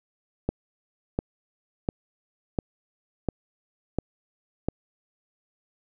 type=click train; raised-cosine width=2 ms; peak=-11 dBFS; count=7; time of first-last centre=0.49-4.686 s; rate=1.43 Hz; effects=none